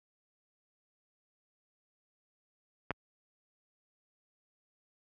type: clicks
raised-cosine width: 0.5 ms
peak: -16 / -27 dBFS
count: 2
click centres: 2.907 / 2.914 s
effects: high-pass 60 Hz 12 dB/octave